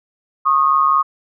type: tone pair together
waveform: sine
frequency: 1092 / 1236.3 Hz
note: C#6 / D#6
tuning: -26 / -11 cents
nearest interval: major second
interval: 215 cents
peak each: -14 dBFS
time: 0.45-1.03 s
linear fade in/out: 20 ms
effects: none